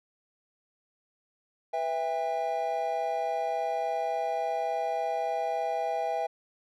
triangle chord, E minor, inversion second, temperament equal with one note detuned, 493.9 / 659.3 / 802.8 Hz, B4 / E5 / G5, 0 / 0 / +41 cents, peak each -34 / -29 / -29 dBFS, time 1.73-6.27 s, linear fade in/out 10 ms, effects none

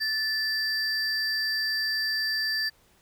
triangle tone pair together, 1756 / 4688 Hz, A6 / D8, -4 / -4 cents, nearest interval octave + perfect fourth, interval 1700 cents, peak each -26 dBFS, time 0-2.7 s, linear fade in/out 20 ms, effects tanh soft clip ceiling -17 dBFS + pink hiss -62 dBFS RMS until 3.01 s

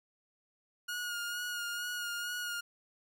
sawtooth tone with vibrato, 1435 Hz, F6, 47 cents sharp, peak -32 dBFS, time 0.88-2.61 s, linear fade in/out 10 ms, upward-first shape sine, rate 2.2 Hz, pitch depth 26 cents each way, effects none

